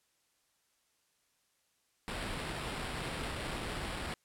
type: noise with sample-and-hold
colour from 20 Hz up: pink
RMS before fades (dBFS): -39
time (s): 2.08-4.14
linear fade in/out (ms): 0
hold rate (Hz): 6300
effects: white hiss -75 dBFS RMS until 4.24 s + low-pass 11000 Hz 12 dB/octave